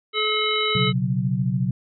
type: harmonic tone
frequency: 429.1 Hz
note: A4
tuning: 43 cents flat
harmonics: 1 / 3 / 5 / 7 / 9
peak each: -26 / -26 / -26 / -26 / -26 dBFS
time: 0.13-0.93 s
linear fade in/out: 50 ms
type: chord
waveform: sine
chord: B suspended second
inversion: none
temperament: equal with one note detuned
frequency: 123.47 / 137.16 / 185 Hz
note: B2 / C#3 / F#3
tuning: 0 / -18 / 0 cents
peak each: -24 dBFS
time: 0.75-1.71 s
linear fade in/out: 5 ms
effects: none